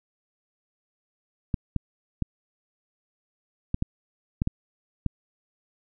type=clicks; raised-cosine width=5 ms; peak=-12 dBFS; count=8; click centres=1.542 / 1.763 / 2.223 / 3.744 / 3.824 / 4.419 / 4.474 / 5.063 s; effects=none